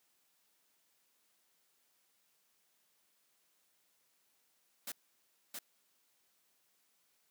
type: noise with echo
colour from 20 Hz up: white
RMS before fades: -42 dBFS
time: 4.87-4.92 s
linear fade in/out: 5 ms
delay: 670 ms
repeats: 1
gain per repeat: -2 dB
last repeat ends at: 5.59 s
effects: white hiss -75 dBFS RMS until 7.3 s + high-pass 150 Hz 12 dB/octave